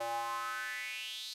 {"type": "tone with high-pass filter sweep", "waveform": "square", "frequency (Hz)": 116.54, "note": "A#2", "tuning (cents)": 0, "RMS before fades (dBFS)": -39, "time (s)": [0, 1.34], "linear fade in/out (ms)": 10, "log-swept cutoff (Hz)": [650, 4300], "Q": 5.4, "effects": ["resampled to 32000 Hz"]}